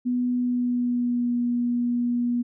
sine tone with pitch glide, 246.9 to 241.3 Hz, B3 to B3, 0 to -40 cents, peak -21 dBFS, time 0.05-2.43 s, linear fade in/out 20 ms, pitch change -40 cents, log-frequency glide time 0.37-1.34 s, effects none

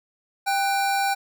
square tone pair together, 790.9 / 1493 Hz, G5 / F#6, +15 / +15 cents, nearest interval major seventh, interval 1100 cents, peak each -22 / -29 dBFS, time 0.46-1.15 s, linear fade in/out 20 ms, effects none

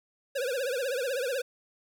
square tone with vibrato, 517 Hz, C5, 21 cents flat, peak -29 dBFS, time 0.35-1.42 s, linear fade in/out 10 ms, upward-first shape triangle, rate 16 Hz, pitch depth 180 cents each way, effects none

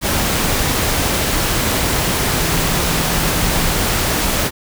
sine tone in noise, 165.6 Hz, E3, 8 cents sharp, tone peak -25 dBFS, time 2.31-3.82 s, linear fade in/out 50 ms, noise pink, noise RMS -17 dBFS, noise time 0.01-4.51 s, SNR -11 dB, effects none

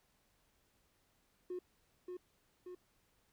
triangle tone with echo, 361.2 Hz, F#4, 42 cents flat, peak -36 dBFS, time 1.5-1.59 s, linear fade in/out 5 ms, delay 580 ms, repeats 2, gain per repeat -4 dB, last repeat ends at 2.75 s, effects tanh soft clip ceiling -36 dBFS + pink hiss -75 dBFS RMS until 3.32 s

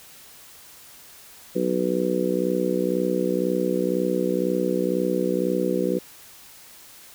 harmonic tone, 62 Hz, B1, 7 cents sharp, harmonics 3 / 4 / 5 / 6 / 7 / 8, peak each -27 / -30 / -28 / -26 / -32 / -26 dBFS, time 1.55-5.99 s, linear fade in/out 10 ms, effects white hiss -47 dBFS RMS until 7.14 s

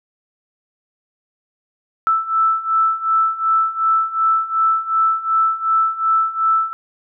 sine beating tone pair, 1318.5 / 1321.2 Hz, E6 / E6, 0 / +4 cents, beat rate 2.7 Hz, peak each -19 / -16 dBFS, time 2.07-6.73 s, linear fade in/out 0 ms, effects none

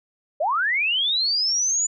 sine linear sweep, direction up, 548 to 7040 Hz, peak -19 dBFS, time 0.4-1.87 s, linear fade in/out 10 ms, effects none

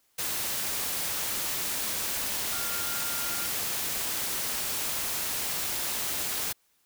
sine tone in noise, 1400 Hz, F6, 4 cents sharp, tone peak -39 dBFS, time 2.52-3.47 s, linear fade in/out 10 ms, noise white, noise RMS -31 dBFS, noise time 0.18-6.53 s, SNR -11 dB, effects white hiss -69 dBFS RMS until 6.85 s

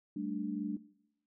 sine chord, G suspended second, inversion none, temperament equal, 196 / 220 / 293.7 Hz, G3 / A3 / D4, 0 / 0 / 0 cents, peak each -40 / -40 / -37 dBFS, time 0.16-0.77 s, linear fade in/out 5 ms, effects noise-tail reverb RT60 0.8 s tail -19 dB re dry

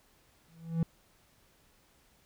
triangle tone with exponential growth, 164.9 Hz, E3, 1 cent sharp, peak -21 dBFS, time 0.48-0.83 s, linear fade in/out 2 ms, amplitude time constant 74 ms, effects pink hiss -66 dBFS RMS until 2.25 s

